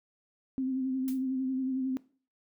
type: tone with vibrato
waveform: sine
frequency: 261.6 Hz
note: C4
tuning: in tune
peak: -28 dBFS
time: 0.58-1.97 s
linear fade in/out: 0 ms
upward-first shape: sine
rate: 11 Hz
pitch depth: 32 cents each way
type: noise with exponential decay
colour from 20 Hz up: blue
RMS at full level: -40 dBFS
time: 1.08-1.23 s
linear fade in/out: 0 ms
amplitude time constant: 32 ms
effects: noise-tail reverb RT60 0.4 s tail -19 dB re dry